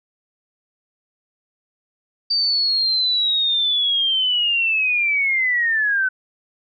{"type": "linear sweep", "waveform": "sine", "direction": "down", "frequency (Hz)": [4647, 1500], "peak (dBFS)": -16, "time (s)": [2.3, 6.09], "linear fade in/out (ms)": 10, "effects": []}